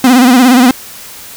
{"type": "tone with vibrato", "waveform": "45% pulse", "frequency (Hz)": 251.5, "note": "B3", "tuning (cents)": 32, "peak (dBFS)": -3, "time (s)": [0.04, 0.71], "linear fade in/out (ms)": 2, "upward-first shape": "sine", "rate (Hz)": 17, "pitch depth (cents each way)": 93, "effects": ["white hiss -30 dBFS RMS until 1.36 s"]}